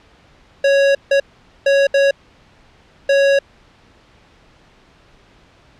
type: tone bursts at uneven times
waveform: square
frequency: 554.4 Hz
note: C#5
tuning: in tune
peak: -11 dBFS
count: 5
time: 0.64-0.95 / 1.11-1.2 / 1.66-1.87 / 1.94-2.11 / 3.09-3.39 s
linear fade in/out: 5 ms
effects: pink hiss -50 dBFS RMS until 5.79 s + low-pass 4000 Hz 12 dB/octave